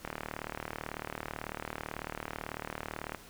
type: click train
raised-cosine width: 0.5 ms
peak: -21 dBFS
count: 119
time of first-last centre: 0.05-3.147 s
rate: 38.1 Hz
effects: pink hiss -53 dBFS RMS until 3.29 s